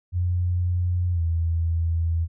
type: tone with pitch glide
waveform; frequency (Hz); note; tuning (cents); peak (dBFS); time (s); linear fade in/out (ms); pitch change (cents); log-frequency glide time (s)
sine; 88.9 to 82.95; F2 to E2; +31 to +11; -20; 0.12-2.28; 50; -120; 1.12-1.21
effects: none